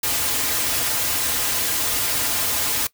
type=noise with comb filter; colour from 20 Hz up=white; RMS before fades=-22 dBFS; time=0.03-2.87 s; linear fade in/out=5 ms; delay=5.3 ms; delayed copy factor=-0.6; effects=noise-tail reverb RT60 0.1 s tail -19 dB re dry